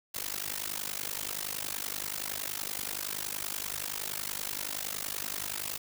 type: noise with amplitude modulation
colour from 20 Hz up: white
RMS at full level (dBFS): -32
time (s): 0.14-5.78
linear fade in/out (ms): 10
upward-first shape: sine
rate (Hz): 50.6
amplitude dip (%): 100
effects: none